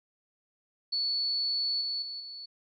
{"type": "tone with level steps", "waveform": "sine", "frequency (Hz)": 4435, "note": "C#8", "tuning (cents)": 0, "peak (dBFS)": [-27, -30, -36, -40], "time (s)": [0.92, 2.46], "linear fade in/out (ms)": 10, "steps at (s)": [1.81, 2.02, 2.2], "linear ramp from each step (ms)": 2, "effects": []}